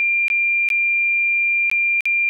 sine tone with dropouts, 2387 Hz, D7, 28 cents sharp, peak -15 dBFS, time 0-2.29 s, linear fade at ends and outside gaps 0 ms, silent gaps 0.282-0.301 / 0.688-0.702 / 1.699-1.714 / 2.007-2.055 s, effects none

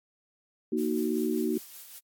sine chord, D# minor, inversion second, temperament just, 233.3 / 311.1 / 373.4 Hz, A#3 / D#4 / F#4, +2 / 0 / +16 cents, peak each -30 dBFS, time 0.72-1.58 s, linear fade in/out 5 ms
blue noise with tremolo, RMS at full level -44 dBFS, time 0.77-2 s, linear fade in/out 20 ms, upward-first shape sine, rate 5.2 Hz, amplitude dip 40%
effects AAC 64 kbps

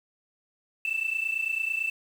sine tone pair together, 2637 / 2666 Hz, E7 / E7, 0 / +19 cents, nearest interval unison, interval 19 cents, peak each -28 / -28 dBFS, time 0.85-1.9 s, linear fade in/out 2 ms, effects tanh soft clip ceiling -21 dBFS + 8-bit

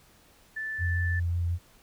sine tone, 1758 Hz, A6, 2 cents flat, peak -31 dBFS, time 0.56-1.2 s, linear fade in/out 10 ms
sine tone with vibrato, 86.3 Hz, F2, 20 cents flat, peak -25 dBFS, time 0.78-1.59 s, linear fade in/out 50 ms, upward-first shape triangle, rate 5.5 Hz, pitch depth 18 cents each way
effects pink hiss -59 dBFS RMS until 1.82 s

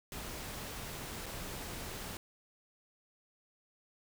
pink noise with dropouts, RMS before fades -43 dBFS, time 0.12-2.17 s, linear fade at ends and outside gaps 1 ms, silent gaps 1.26-1.264 s, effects none

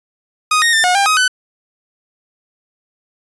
sawtooth tone with pitch steps, 1246 / 1859 / 1790 / 724 / 797 / 1261 / 1505 Hz, D#6 / A#6 / A6 / F#5 / G5 / D#6 / F#6, +2 / -5 / +29 / -38 / +28 / +23 / +29 cents, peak -7 dBFS, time 0.51-1.28 s, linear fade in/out 5 ms, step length 110 ms, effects resampled to 24000 Hz

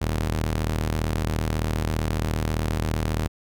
sawtooth ring-modulated tone, 78 Hz, D#2, 5 cents sharp, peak -16 dBFS, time 0.01-3.28 s, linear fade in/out 10 ms, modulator 21.6 Hz, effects none

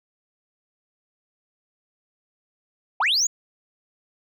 sine linear sweep, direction up, 659.3 to 7040 Hz, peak -16 dBFS, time 3-3.27 s, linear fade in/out 5 ms, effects tanh soft clip ceiling -16 dBFS

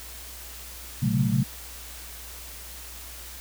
sine tone cluster, 117.6 / 133.4 / 138.9 / 185.8 / 218.1 Hz, A#2 / C3 / C#3 / F#3 / A3, +16 / +34 / +4 / +7 / -15 cents, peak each -27 dBFS, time 1.02-1.44 s, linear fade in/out 10 ms, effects added 60 Hz sine -44 dBFS peak until 3.4 s + white hiss -42 dBFS RMS until 3.4 s

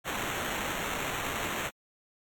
white noise with sample-and-hold, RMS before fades -33 dBFS, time 0.04-1.71 s, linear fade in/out 50 ms, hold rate 4900 Hz, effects MP3 96 kbps

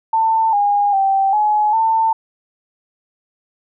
sine tone with pitch steps, 893 / 816 / 779 / 845 / 895 Hz, A5 / G#5 / G5 / G#5 / A5, +25 / -31 / -11 / +30 / +29 cents, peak -12 dBFS, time 0.13-2.13 s, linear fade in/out 5 ms, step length 400 ms, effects none

